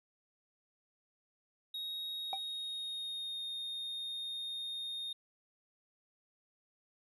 triangle tone with pitch glide, 3766 to 3688 Hz, A#7 to A#7, +17 to -19 cents, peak -37 dBFS, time 1.74-5.13 s, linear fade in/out 5 ms, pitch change -36 cents, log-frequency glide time 2.12-3.47 s
triangle tone with exponential decay, 781 Hz, G5, 7 cents flat, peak -29 dBFS, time 2.33-2.4 s, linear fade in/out 1 ms, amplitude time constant 15 ms
effects none

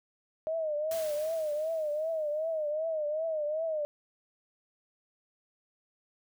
sine tone with vibrato, 622.3 Hz, D#5, in tune, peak -29 dBFS, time 0.47-3.85 s, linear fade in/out 0 ms, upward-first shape triangle, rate 2.6 Hz, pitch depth 110 cents each way
white noise with exponential decay, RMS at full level -41 dBFS, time 0.91-2.71 s, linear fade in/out 2 ms, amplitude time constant 390 ms
effects none

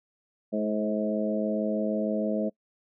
harmonic tone with a mistuned harmonic, 106.4 Hz, G#2, 42 cents sharp, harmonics 2 / 3 / 4 / 5 / 6, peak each -28 / -34 / -35 / -32 / -32 dBFS, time 0.52-2.5 s, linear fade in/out 20 ms, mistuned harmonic 4, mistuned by +18 cents, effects noise-tail reverb RT60 0.1 s tail -25 dB re dry

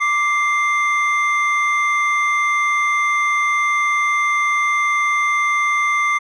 triangle tone pair together, 1174.7 / 2093 Hz, D6 / C7, 0 / 0 cents, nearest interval minor seventh, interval 1000 cents, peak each -16 dBFS, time 0-6.19 s, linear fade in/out 20 ms, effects resampled to 22050 Hz

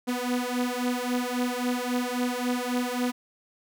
sawtooth beating tone pair, 245.5 / 249.2 Hz, B3 / B3, -10 / +16 cents, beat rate 3.7 Hz, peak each -25 dBFS, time 0.07-3.12 s, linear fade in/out 20 ms, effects none

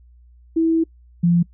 sine tone pair in turn, 326.5 / 172.26 Hz, E4 / F3, -17 / -23 cents, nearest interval major seventh, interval 1106 cents, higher first, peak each -14 / -12 dBFS, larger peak second, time 0.56-0.84 / 1.23-1.43 s, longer first, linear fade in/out 10 ms, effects noise-tail reverb RT60 0.1 s tail -25 dB re dry + added 60 Hz sine -46 dBFS peak until 1.53 s

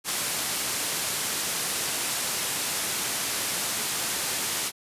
white low-pass noise, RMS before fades -29 dBFS, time 0.04-4.72 s, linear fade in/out 50 ms, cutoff 12000 Hz, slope 24 dB/octave, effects high-pass 100 Hz 12 dB/octave + resampled to 32000 Hz

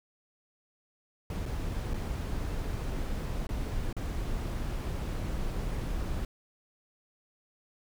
brown noise with dropouts, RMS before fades -33 dBFS, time 1.3-6.25 s, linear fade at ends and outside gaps 2 ms, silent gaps 1.456-1.46 / 1.936-1.941 / 3.469-3.49 / 3.928-3.966 s, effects none

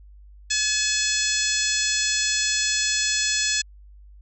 harmonic tone, 855 Hz, A5, 50 cents flat, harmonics 2 / 3 / 4 / 5 / 6 / 7 / 8 / 9, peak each -29 / -29 / -29 / -29 / -29 / -29 / -29 / -29 dBFS, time 0.5-3.62 s, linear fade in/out 10 ms, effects added 50 Hz sine -44 dBFS peak until 4.21 s

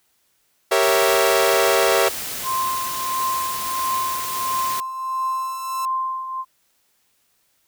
sawtooth chord, G diminished seventh, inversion none, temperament equal, 392 / 466.2 / 554.4 / 659.3 Hz, G4 / Bb4 / Db5 / Fb5, 0 / 0 / 0 / 0 cents, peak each -17 dBFS, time 0.71-2.09 s, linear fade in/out 10 ms
white noise, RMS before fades -29 dBFS, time 0.83-4.8 s, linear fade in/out 0 ms
sine tone with tremolo, 1046.5 Hz, C6, in tune, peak -19 dBFS, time 2.43-6.45 s, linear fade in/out 50 ms, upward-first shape triangle, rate 1.5 Hz, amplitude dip 65%
5% pulse tone with exponential growth, 1330 Hz, E6, 15 cents sharp, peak -20 dBFS, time 3.68-5.85 s, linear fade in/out 0 ms, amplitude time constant 470 ms
effects white hiss -65 dBFS RMS until 7.67 s

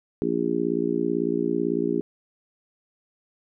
harmonic tone, 58 Hz, A#1, 8 cents flat, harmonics 3 / 4 / 5 / 6 / 7, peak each -32 / -30 / -27 / -27 / -27 dBFS, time 0.22-2.01 s, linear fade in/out 0 ms, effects none

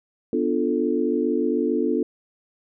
sine chord, B half-diminished seventh, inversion none, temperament equal, 246.9 / 293.7 / 349.2 / 440 Hz, B3 / D4 / F4 / A4, 0 / 0 / 0 / 0 cents, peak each -25 dBFS, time 0.33-2.03 s, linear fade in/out 2 ms, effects none

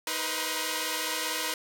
5% pulse tone cluster, 315.1 / 483.5 / 506 / 951 / 1054 Hz, D#4 / B4 / B4 / A#5 / C6, +22 / -37 / +42 / +34 / +12 cents, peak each -24 dBFS, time 0.07-1.54 s, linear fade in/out 2 ms, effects none

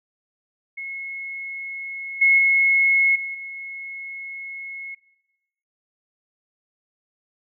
sine tone with level steps, 2176 Hz, C#7, 33 cents flat, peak -29 / -12 / -14 / -26 / -31 dBFS, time 0.77-4.95 s, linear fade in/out 10 ms, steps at 2.21 / 2.38 / 3.15 / 3.34 s, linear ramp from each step 10 ms, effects noise-tail reverb RT60 1.0 s tail -18 dB re dry

